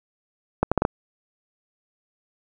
accelerating click train, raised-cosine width 1 ms, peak -4 dBFS, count 5, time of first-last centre 0.63-0.851 s, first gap 86 ms, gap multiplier 0.71, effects none

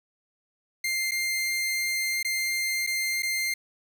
sawtooth tone with dropouts, 2101 Hz, C7, 7 cents sharp, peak -22 dBFS, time 0.84-3.54 s, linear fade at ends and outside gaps 5 ms, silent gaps 1.111-1.117 / 2.229-2.247 / 2.866-2.872 / 3.223-3.23 s, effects none

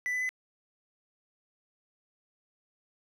triangle tone with pitch steps, 1985 / 2001 / 2017 Hz, B6 / B6 / B6, +8 / +22 / +36 cents, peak -27 dBFS, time 0.06-0.291 s, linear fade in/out 0 ms, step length 77 ms, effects none

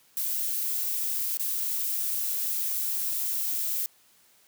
violet noise with dropouts, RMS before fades -29 dBFS, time 0.17-3.86 s, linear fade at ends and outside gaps 0 ms, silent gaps 1.371-1.396 s, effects white hiss -61 dBFS RMS until 4.47 s + high-pass 80 Hz 12 dB/octave

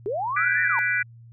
sine linear two-way sweep, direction up then down, 370 to 1877 to 858 Hz, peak -24 dBFS, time 0.06-0.79 s, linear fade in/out 0 ms, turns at 0.62 s
sine chord, G# half-diminished seventh, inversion third, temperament equal, 1480 / 1661.2 / 1975.5 / 2349 Hz, F#6 / G#6 / B6 / D7, 0 / 0 / 0 / 0 cents, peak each -24 / -29 / -26 / -28 dBFS, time 0.36-1.03 s, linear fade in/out 10 ms
effects added 116 Hz sine -44 dBFS peak until 1.32 s

